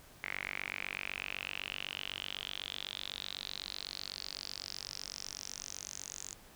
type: tone with band-pass filter sweep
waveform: sawtooth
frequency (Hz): 47.96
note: G1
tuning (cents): -37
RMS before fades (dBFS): -43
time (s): 0.23-6.33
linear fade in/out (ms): 0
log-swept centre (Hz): 2100 to 6800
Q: 6.2
effects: pink hiss -58 dBFS RMS until 6.55 s